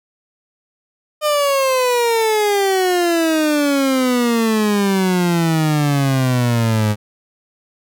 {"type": "exponential sweep", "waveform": "30% pulse", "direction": "down", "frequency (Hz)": [610, 103.83], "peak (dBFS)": -11, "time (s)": [1.21, 6.96], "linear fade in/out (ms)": 50, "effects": []}